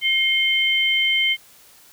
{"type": "tone pair together", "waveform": "sine", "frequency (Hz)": [2137, 3100], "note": ["C7", "G7"], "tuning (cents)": [36, -20], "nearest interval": "tritone", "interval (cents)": 644, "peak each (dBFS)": -19, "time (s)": [0.01, 1.37], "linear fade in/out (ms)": 50, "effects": ["white hiss -50 dBFS RMS until 1.92 s"]}